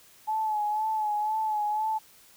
sine tone with vibrato, 856 Hz, A5, 48 cents flat, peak -25 dBFS, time 0.27-1.99 s, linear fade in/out 20 ms, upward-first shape sine, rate 2 Hz, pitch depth 43 cents each way, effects white hiss -56 dBFS RMS until 2.36 s

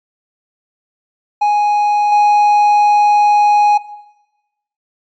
triangle tone with level steps, 830.6 Hz, G#5, in tune, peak -8 / -5 dBFS, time 1.41-3.78 s, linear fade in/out 10 ms, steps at 2.12 s, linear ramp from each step 2 ms, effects noise-tail reverb RT60 1.0 s tail -17 dB re dry + resampled to 16000 Hz

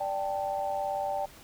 sine chord, D suspended fourth, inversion none, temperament just, 587.3 / 783.1 / 881 Hz, D5 / G5 / A5, 0 / -2 / +2 cents, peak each -33 / -31 / -37 dBFS, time 0-1.26 s, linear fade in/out 10 ms, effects pink hiss -52 dBFS RMS until 1.43 s

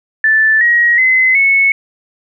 sine tone with pitch steps, 1758 / 1895.1 / 2043 / 2202 Hz, A6 / A#6 / C7 / C#7, -2 / +28 / -42 / -12 cents, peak -7 dBFS, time 0.24-1.72 s, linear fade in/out 2 ms, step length 370 ms, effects none

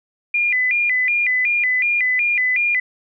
sine tone with vibrato, 2201 Hz, C#7, 13 cents flat, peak -15 dBFS, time 0.34-2.8 s, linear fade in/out 5 ms, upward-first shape square, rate 2.7 Hz, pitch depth 160 cents each way, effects none

